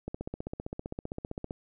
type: click train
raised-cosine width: 2 ms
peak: -22 dBFS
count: 23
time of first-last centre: 0.08-1.509 s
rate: 15.4 Hz
effects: none